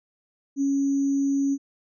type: tone with sample-and-hold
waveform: sine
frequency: 277.2 Hz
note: C#4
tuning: in tune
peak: -20 dBFS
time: 0.56-1.58 s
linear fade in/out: 50 ms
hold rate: 6300 Hz
effects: resampled to 24000 Hz